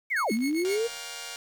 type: linear two-way sweep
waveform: sine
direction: down then up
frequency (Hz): 2300 to 207.7 to 477.8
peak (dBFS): -24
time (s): 0.1-0.88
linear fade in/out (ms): 20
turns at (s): 0.32
type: tone with tremolo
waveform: sawtooth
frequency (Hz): 2187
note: C#7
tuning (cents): -24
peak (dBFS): -28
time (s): 0.16-0.79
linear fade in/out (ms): 5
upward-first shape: sine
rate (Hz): 7.5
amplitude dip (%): 95
type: click train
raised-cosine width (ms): 0.2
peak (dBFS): -33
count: 39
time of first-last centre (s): 0.3-0.97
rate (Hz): 56.7
type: chord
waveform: 5% pulse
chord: G half-diminished seventh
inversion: first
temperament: just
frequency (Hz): 470.4 / 564.5 / 705.6 / 784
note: Bb4 / Db5 / F5 / G5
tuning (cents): +16 / +31 / +18 / 0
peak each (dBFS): -33 / -34 / -30 / -32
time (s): 0.65-1.36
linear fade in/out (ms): 0
effects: 9-bit

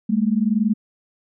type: tone pair together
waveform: sine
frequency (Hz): 204.4 / 225.2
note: G#3 / A3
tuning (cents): -27 / +40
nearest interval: major second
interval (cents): 167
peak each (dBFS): -19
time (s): 0.09-0.74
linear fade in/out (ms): 10
effects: none

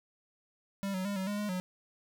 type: tone with pitch steps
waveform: square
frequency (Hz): 197.3 / 186.2 / 201.9 / 189.1 / 205.5 / 208.1 / 183.1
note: G3 / F#3 / G#3 / F#3 / G#3 / G#3 / F#3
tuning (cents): +11 / +11 / -49 / +38 / -18 / +4 / -18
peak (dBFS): -33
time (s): 0.83-1.6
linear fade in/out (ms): 0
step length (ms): 110
effects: none

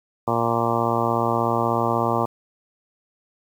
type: harmonic tone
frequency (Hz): 116.54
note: A#2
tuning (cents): 0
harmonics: 1 / 2 / 3 / 4 / 5 / 6 / 7 / 8 / 9 / 10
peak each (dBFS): -28 / -28 / -28 / -28 / -28 / -28 / -28 / -28 / -28 / -28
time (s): 0.27-2.26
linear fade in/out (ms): 10
effects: 8-bit

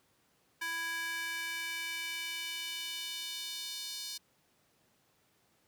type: tone with high-pass filter sweep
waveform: square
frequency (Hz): 330.8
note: E4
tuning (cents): +6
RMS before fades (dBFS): -39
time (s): 0.61-4.18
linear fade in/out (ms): 10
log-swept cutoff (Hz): 1500 to 4400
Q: 2.3
effects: pink hiss -71 dBFS RMS until 5.67 s + high-pass 100 Hz 12 dB/octave

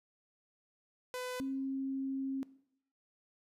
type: tone pair in turn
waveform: sawtooth / sine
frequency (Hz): 502 / 268.7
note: B4 / C4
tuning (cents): +28 / +46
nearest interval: major seventh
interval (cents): 1082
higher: first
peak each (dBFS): -34 / -34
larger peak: neither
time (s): 1.14-1.4 / 1.4-2.43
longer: second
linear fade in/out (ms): 0
effects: noise-tail reverb RT60 0.7 s tail -19 dB re dry + resampled to 32000 Hz

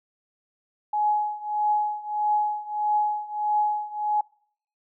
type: tone with tremolo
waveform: sine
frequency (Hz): 841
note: G#5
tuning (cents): +22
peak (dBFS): -18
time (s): 0.93-4.21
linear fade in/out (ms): 5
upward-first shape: triangle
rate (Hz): 1.6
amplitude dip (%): 90
effects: noise-tail reverb RT60 0.6 s tail -26 dB re dry

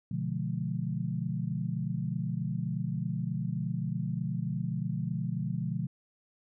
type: chord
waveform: sine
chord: B diminished seventh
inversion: none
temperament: equal with one note detuned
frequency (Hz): 123.47 / 146.83 / 174.61 / 212.6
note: B2 / D3 / F3 / Ab3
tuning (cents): 0 / 0 / 0 / +41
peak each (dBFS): -35 / -35 / -34 / -39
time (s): 0.11-5.87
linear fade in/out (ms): 5
effects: none

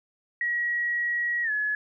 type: tone with pitch glide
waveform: sine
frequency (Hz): 1910 to 1701.6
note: A#6 to G#6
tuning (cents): +42 to +42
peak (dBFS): -24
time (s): 0.41-1.75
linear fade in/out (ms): 2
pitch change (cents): -200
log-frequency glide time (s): 1.43-1.51
effects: none

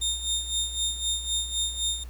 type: tone with tremolo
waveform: 25% pulse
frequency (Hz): 3652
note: A#7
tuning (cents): -36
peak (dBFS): -20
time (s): 0.01-2.04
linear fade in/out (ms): 10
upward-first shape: sine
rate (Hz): 3.9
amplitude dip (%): 70
effects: added 60 Hz sine -37 dBFS peak until 2.09 s + pink hiss -54 dBFS RMS until 2.09 s

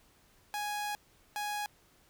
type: tone bursts at uneven times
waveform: sawtooth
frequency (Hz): 830.6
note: G#5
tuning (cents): 0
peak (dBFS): -30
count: 2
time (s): 0.54-0.95 / 1.36-1.66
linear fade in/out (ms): 0
effects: pink hiss -65 dBFS RMS until 2.09 s

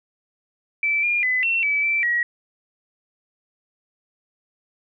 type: tone with pitch steps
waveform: sine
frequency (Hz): 2322 / 2413 / 2012 / 2710 / 2298 / 2333 / 1909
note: D7 / D7 / B6 / E7 / D7 / D7 / A#6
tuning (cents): -20 / +46 / +32 / +47 / -38 / -12 / +41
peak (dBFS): -18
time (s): 0.83-2.23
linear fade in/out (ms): 2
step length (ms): 200
effects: none

